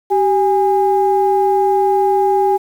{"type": "tone pair together", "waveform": "sine", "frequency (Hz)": [386.8, 819.6], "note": ["G4", "G#5"], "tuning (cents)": [-23, -23], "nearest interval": "octave + minor second", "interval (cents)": 1300, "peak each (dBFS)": -13, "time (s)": [0.1, 2.58], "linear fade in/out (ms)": 20, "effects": ["tanh soft clip ceiling -3 dBFS", "7-bit"]}